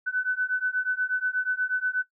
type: beating tone pair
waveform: sine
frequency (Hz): 1500 / 1508.3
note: F#6 / F#6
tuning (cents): +23 / +33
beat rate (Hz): 8.3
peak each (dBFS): -27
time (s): 0.06-2.03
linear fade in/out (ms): 20
effects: noise-tail reverb RT60 0.1 s tail -17 dB re dry